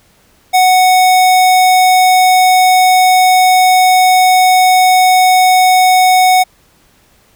square tone, 740 Hz, F#5, in tune, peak -6 dBFS, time 0.53-6.44 s, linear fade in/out 20 ms, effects pink hiss -50 dBFS RMS until 7.35 s

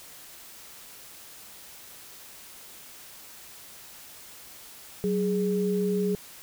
sine tone pair together, 187.42 / 415.3 Hz, F#3 / G#4, +23 / 0 cents, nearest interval octave + major second, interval 1377 cents, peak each -26 dBFS, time 5.04-6.15 s, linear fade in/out 0 ms, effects white hiss -47 dBFS RMS until 6.42 s

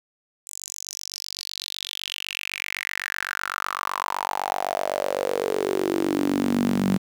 sawtooth tone with high-pass filter sweep, 47.9 Hz, G1, 39 cents flat, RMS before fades -27 dBFS, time 0.46-6.98 s, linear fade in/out 20 ms, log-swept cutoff 7800 to 190 Hz, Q 5.9, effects 8-bit

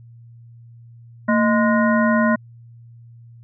harmonic tone with a mistuned harmonic, 207.3 Hz, G#3, 3 cents flat, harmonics 1 / 3 / 5 / 7 / 9, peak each -16 / -21 / -23 / -24 / -26 dBFS, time 1.28-2.36 s, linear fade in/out 10 ms, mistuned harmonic 1, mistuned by +150 cents, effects added 117 Hz sine -41 dBFS peak until 3.43 s

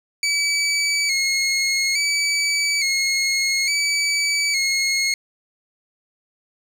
20% pulse tone with vibrato, 2227 Hz, C#7, 7 cents sharp, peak -13 dBFS, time 0.23-5.14 s, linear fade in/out 2 ms, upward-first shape square, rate 0.58 Hz, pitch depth 51 cents each way, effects low-pass 11000 Hz 12 dB/octave + 8-bit

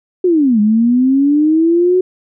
sine linear two-way sweep, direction down then up, 374.1 to 205.7 to 371.9 Hz, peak -8 dBFS, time 0.24-2.01 s, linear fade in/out 5 ms, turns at 0.6 s, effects none

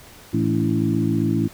harmonic tone with a mistuned harmonic, 55 Hz, A1, in tune, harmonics 2 / 3 / 4 / 5 / 6, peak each -24 / -24 / -24 / -24 / -24 dBFS, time 0.33-1.48 s, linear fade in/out 10 ms, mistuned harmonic 5, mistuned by +50 cents, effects pink hiss -45 dBFS RMS until 1.53 s

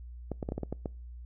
clicks, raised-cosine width 2 ms, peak -20 dBFS, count 8, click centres 0.317 / 0.428 / 0.489 / 0.521 / 0.58 / 0.633 / 0.726 / 0.858 s, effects noise-tail reverb RT60 0.4 s tail -26 dB re dry + added 60 Hz sine -42 dBFS peak until 1.25 s

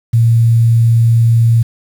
sine tone with quantisation, 115.6 Hz, A#2, 14 cents flat, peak -6 dBFS, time 0.13-1.63 s, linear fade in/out 10 ms, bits 6, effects none

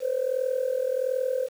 sine tone with amplitude modulation, 515 Hz, C5, 28 cents flat, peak -19 dBFS, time 0-1.49 s, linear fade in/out 50 ms, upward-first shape sine, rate 41.4 Hz, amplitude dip 85%, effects tanh soft clip ceiling -17 dBFS + 8-bit

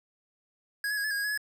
square tone with pitch steps, 1657 / 1699 / 1646 / 1720 / 1632 / 1644 / 1686 / 1701 Hz, G#6 / G#6 / G#6 / A6 / G#6 / G#6 / G#6 / G#6, -4 / +39 / -16 / -40 / -31 / -18 / +26 / +41 cents, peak -29 dBFS, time 0.84-1.376 s, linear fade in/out 2 ms, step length 67 ms, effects none

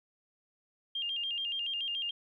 sine tone with vibrato, 3000 Hz, F#7, 23 cents sharp, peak -32 dBFS, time 0.95-2.11 s, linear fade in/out 5 ms, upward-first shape square, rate 7 Hz, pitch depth 110 cents each way, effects 12-bit

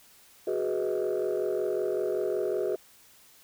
sine chord, G# minor seventh, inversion third, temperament equal with one note detuned, 370 / 415.3 / 493.9 / 632 Hz, F#4 / G#4 / B4 / D#5, 0 / 0 / 0 / +27 cents, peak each -29 / -29 / -32 / -33 dBFS, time 0.47-2.76 s, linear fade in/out 5 ms, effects tanh soft clip ceiling -21 dBFS + white hiss -57 dBFS RMS until 3.43 s

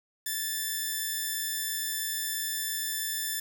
5% pulse tone, 1757 Hz, A6, 3 cents flat, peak -19 dBFS, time 0.26-3.4 s, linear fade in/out 5 ms, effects 8-bit

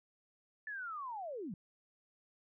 sine linear sweep, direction down, 1760 to 156.3 Hz, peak -40 dBFS, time 0.67-1.54 s, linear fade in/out 2 ms, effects none

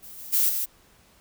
violet noise with level steps, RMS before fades -43 / -40 / -21 / -27 dBFS, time 0.02-0.66 s, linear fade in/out 20 ms, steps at 0.17 / 0.32 / 0.48 s, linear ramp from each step 20 ms, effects pink hiss -58 dBFS RMS until 1.2 s

